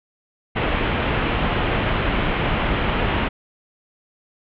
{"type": "low-pass noise", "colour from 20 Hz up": "pink", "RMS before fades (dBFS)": -21, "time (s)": [0.55, 3.29], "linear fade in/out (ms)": 20, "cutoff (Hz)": 3200, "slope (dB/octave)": 48, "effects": []}